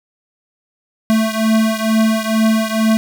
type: beating tone pair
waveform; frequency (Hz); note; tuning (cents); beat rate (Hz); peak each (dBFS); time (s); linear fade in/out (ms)
square; 220 / 222.2; A3 / A3; 0 / +17; 2.2; -15 / -18; 1.1-2.97; 0
effects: none